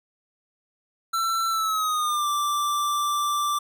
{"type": "tone with pitch glide", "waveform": "square", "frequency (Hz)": [1341, 1174.2], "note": ["E6", "D6"], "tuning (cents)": [29, -1], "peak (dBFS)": -23, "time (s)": [1.13, 3.59], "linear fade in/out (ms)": 10, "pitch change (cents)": -230, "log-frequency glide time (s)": [1.49, 2.28], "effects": []}